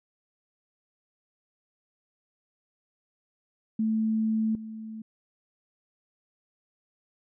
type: tone with level steps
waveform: sine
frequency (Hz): 220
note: A3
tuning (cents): 0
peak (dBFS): -23 / -36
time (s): 3.79-5.02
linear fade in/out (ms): 5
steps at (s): 4.55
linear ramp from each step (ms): 2
effects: none